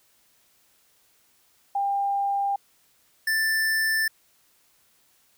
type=tone pair in turn; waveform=sine / square; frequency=798 / 1768.8 Hz; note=G5 / A6; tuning=+31 / +9 cents; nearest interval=octave + major second; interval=1378 cents; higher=second; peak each=-22 dBFS; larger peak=neither; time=1.75-2.56 / 3.27-4.08 s; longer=neither; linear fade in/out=5 ms; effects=white hiss -63 dBFS RMS until 5.37 s